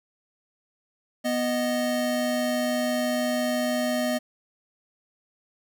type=tone pair together; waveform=square; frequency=246 / 620 Hz; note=B3 / D#5; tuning=-7 / -6 cents; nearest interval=octave + major third; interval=1601 cents; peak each=-27 dBFS; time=1.24-4.19 s; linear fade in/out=20 ms; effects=none